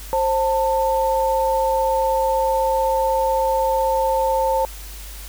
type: tone pair together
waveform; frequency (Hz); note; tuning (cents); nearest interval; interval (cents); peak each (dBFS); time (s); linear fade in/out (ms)
sine; 530.4 / 892; C5 / A5; +23 / +23; major sixth; 900; -19; 0.13-4.65; 0
effects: added 50 Hz sine -34 dBFS peak until 5.28 s + white hiss -39 dBFS RMS until 5.28 s